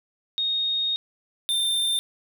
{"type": "tone pair in turn", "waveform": ["sine", "square"], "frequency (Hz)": [3719, 3591], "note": ["A#7", "A7"], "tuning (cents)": [-5, 35], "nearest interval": "minor second", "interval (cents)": 60, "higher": "first", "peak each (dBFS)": -22, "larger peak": "neither", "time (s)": [[0.38, 0.96], [1.49, 1.99]], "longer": "first", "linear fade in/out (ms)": 0, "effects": []}